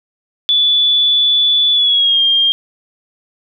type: tone with pitch glide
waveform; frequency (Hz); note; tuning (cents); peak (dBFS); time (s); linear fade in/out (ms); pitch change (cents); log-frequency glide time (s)
sine; 3459 to 3209; A7 to G7; -30 to +40; -9; 0.49-2.52; 0; -130; 1.72-2.21
effects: none